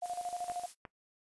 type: noise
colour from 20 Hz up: blue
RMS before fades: -47 dBFS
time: 0.01-0.75 s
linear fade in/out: 50 ms
type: tone with tremolo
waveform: sine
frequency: 710 Hz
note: F5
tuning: 28 cents sharp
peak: -34 dBFS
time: 0.02-0.66 s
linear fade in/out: 5 ms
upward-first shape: square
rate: 13 Hz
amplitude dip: 70%
type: clicks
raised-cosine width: 0.5 ms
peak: -29 dBFS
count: 2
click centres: 0.499 / 0.852 s
effects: noise-tail reverb RT60 0.1 s tail -21 dB re dry + resampled to 24000 Hz